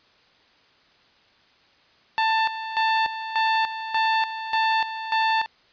sawtooth tone with tremolo, 888 Hz, A5, 16 cents sharp, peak -15 dBFS, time 2.18-5.46 s, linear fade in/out 0 ms, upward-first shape square, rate 1.7 Hz, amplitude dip 70%, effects white hiss -58 dBFS RMS until 5.72 s + resampled to 11025 Hz

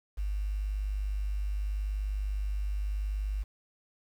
sine tone with quantisation, 50.4 Hz, G1, 49 cents sharp, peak -29 dBFS, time 0.17-3.44 s, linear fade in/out 20 ms, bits 9, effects none

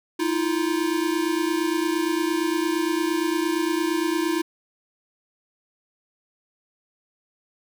square tone pair together, 316 / 344.7 Hz, D#4 / F4, +27 / -23 cents, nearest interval major second, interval 150 cents, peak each -25 dBFS, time 0.19-4.42 s, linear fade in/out 10 ms, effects none

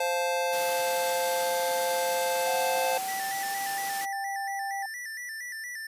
square chord, F major, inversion second, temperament just, 523.8 / 698.5 / 873.1 Hz, C5 / F5 / A5, +2 / 0 / -14 cents, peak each -29 / -33 / -32 dBFS, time 0-2.98 s, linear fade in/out 5 ms
white high-pass noise, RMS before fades -36 dBFS, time 0.52-4.06 s, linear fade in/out 20 ms, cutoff 140 Hz, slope 24 dB/octave
sine tone with pitch glide, 740 to 788.5 Hz, F#5 to G5, 0 to +10 cents, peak -31 dBFS, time 2.47-4.86 s, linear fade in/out 5 ms, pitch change +110 cents, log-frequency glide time 2.61-3.45 s
square tone with vibrato, 1864.7 Hz, A#6, in tune, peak -36 dBFS, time 3.08-5.87 s, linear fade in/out 5 ms, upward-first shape square, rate 4.3 Hz, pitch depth 83 cents each way
effects resampled to 32000 Hz

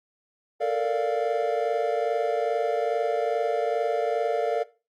triangle chord, Bb major seventh, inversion third, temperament equal with one note detuned, 443.8 / 466.2 / 587.3 / 698.5 Hz, A4 / Bb4 / D5 / F5, +15 / 0 / 0 / 0 cents, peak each -26 dBFS, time 0.6-4.64 s, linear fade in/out 20 ms, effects noise-tail reverb RT60 0.3 s tail -18 dB re dry + Opus 48 kbps

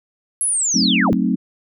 sine linear sweep, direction down, 11010 to 31 Hz, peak -16 dBFS, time 0.41-1.13 s, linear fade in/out 0 ms
sine chord, F# diminished seventh, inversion none, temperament equal, 185 / 220 / 261.6 / 311.1 Hz, F#3 / A3 / C4 / Eb4, 0 / 0 / 0 / 0 cents, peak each -20 / -20 / -20 / -25 dBFS, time 0.74-1.36 s, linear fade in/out 10 ms
effects none

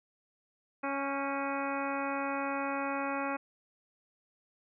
harmonic tone with a mistuned harmonic, 277.2 Hz, C#4, in tune, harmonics 1 / 2 / 3 / 4 / 5 / 6 / 7 / 8 / 9, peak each -37 / -38 / -38 / -39 / -40 / -46 / -46 / -47 / -43 dBFS, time 0.83-3.37 s, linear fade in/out 10 ms, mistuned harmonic 6, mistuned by -42 cents, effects none

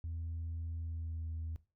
sine tone with pitch glide, 82.41 to 80.76 Hz, E2 to E2, 0 to -35 cents, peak -36 dBFS, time 0.04-1.56 s, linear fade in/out 0 ms, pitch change -35 cents, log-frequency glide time 0.78-1.35 s, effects noise-tail reverb RT60 0.3 s tail -18 dB re dry + tanh soft clip ceiling -35 dBFS

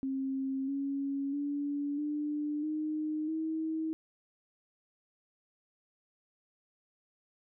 sine tone with pitch steps, 267.8 / 277.2 / 287 / 297.1 / 307.6 / 318.5 Hz, C4 / C#4 / D4 / D4 / D#4 / D#4, +40 / 0 / -40 / +20 / -20 / +41 cents, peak -31 dBFS, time 0.03-3.93 s, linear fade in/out 0 ms, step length 650 ms, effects none

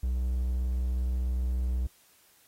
triangle tone, 62.4 Hz, B1, 19 cents sharp, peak -24 dBFS, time 0.03-1.87 s, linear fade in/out 5 ms, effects white hiss -62 dBFS RMS until 2.47 s + AAC 48 kbps

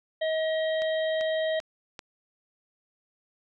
harmonic tone, 635 Hz, D#5, 35 cents sharp, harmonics 1 / 3 / 5 / 6, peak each -25 / -35 / -39 / -41 dBFS, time 0.21-1.6 s, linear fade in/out 10 ms
click train, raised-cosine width 0.2 ms, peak -22 dBFS, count 4, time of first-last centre 0.82-1.992 s, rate 2.56 Hz
effects none

